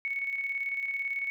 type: tone with tremolo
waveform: sine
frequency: 2217 Hz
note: C#7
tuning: in tune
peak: -28 dBFS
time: 0.05-1.3 s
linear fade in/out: 0 ms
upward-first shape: square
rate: 18 Hz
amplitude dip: 45%
effects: none